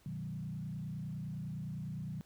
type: tone with frequency modulation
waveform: sine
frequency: 155.7 Hz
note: D#3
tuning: 2 cents sharp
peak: -38 dBFS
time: 0.06-2.21 s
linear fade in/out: 0 ms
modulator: 29.8 Hz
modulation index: 1.3
effects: pink hiss -67 dBFS RMS until 2.25 s

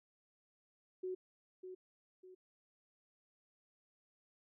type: tone with echo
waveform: sine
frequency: 370 Hz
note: F#4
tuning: in tune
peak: -38 dBFS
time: 1.03-1.15 s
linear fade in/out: 10 ms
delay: 600 ms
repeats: 2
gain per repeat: -8 dB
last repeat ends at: 2.35 s
effects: none

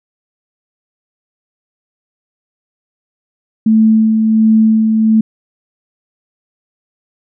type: tone with tremolo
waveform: sine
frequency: 220 Hz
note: A3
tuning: in tune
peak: -5 dBFS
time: 3.66-5.21 s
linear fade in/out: 5 ms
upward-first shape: sine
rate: 1.4 Hz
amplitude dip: 35%
effects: none

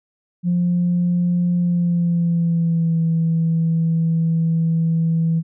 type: tone with pitch glide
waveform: sine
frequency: 175.8 to 164.03 Hz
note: F3 to E3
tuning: +12 to -8 cents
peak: -14 dBFS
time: 0.43-5.43 s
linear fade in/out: 50 ms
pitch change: -120 cents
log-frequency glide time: 1.56-3 s
effects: tanh soft clip ceiling -11 dBFS

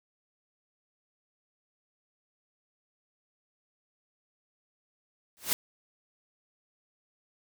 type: noise with exponential growth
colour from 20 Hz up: white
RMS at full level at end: -23 dBFS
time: 5.37-5.53 s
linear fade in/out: 0 ms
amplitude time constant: 33 ms
effects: none

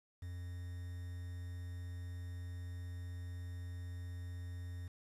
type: tone with quantisation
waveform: triangle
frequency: 88.4 Hz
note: F2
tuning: 22 cents sharp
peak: -40 dBFS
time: 0.22-4.88 s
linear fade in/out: 5 ms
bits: 10
effects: resampled to 32000 Hz

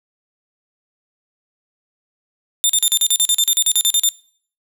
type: tone bursts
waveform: 15% pulse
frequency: 3600 Hz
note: A7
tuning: 39 cents sharp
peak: -5 dBFS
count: 16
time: 2.64-4.089 s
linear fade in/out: 0 ms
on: 54 ms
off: 39 ms
effects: noise-tail reverb RT60 0.5 s tail -21 dB re dry

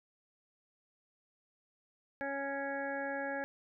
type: harmonic tone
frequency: 277.2 Hz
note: C#4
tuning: in tune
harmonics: 1 / 2 / 3 / 5 / 6 / 7 / 8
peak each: -43 / -39 / -42 / -50 / -40 / -52 / -52 dBFS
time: 2.21-3.44 s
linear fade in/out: 0 ms
effects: none

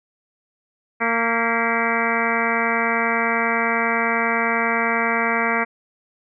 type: harmonic tone with a mistuned harmonic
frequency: 230 Hz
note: A#3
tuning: 23 cents flat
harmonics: 1 / 2 / 3 / 4 / 5 / 6 / 7 / 8 / 9 / 10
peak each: -27 / -27 / -27 / -27 / -27 / -27 / -27 / -27 / -27 / -27 dBFS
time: 1-5.65 s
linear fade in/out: 20 ms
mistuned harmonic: 8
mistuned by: +76 cents
effects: none

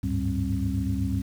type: tone cluster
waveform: sine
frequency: 71.4 / 96.6 / 104.6 / 194 / 267.5 Hz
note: D2 / G2 / G#2 / G3 / C4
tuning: -48 / -25 / +13 / -18 / +38 cents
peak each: -30 dBFS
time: 0.03-1.22 s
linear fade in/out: 10 ms
effects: tanh soft clip ceiling -13 dBFS + 8-bit

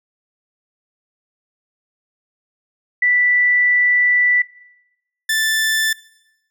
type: tone pair in turn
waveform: sine / sawtooth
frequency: 1971 / 1762.1 Hz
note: B6 / A6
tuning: -4 / +2 cents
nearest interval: major second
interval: 194 cents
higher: first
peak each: -12 dBFS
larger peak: neither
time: 3.02-4.42 / 5.29-5.93 s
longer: first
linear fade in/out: 5 ms
effects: noise-tail reverb RT60 0.9 s tail -20 dB re dry

